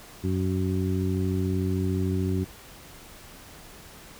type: harmonic tone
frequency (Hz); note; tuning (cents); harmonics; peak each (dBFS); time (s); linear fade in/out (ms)
93.6; F#2; +20; 1 / 2 / 3 / 4; -26 / -29 / -31 / -32; 0.23-2.45; 20
effects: pink hiss -47 dBFS RMS until 4.19 s